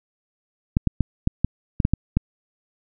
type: clicks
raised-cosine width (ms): 5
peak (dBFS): -5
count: 9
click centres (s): 0.769 / 0.873 / 1.007 / 1.274 / 1.446 / 1.802 / 1.851 / 1.936 / 2.17
effects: none